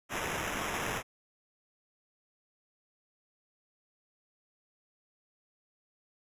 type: noise with sample-and-hold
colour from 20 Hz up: blue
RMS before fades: -35 dBFS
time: 0.09-1.03 s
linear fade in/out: 50 ms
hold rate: 4410 Hz
effects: resampled to 32000 Hz